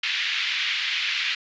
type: band-pass noise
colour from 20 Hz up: pink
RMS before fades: -26 dBFS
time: 0.03-1.35 s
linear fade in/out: 5 ms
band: 2000 to 3800 Hz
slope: 24 dB/octave
effects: resampled to 16000 Hz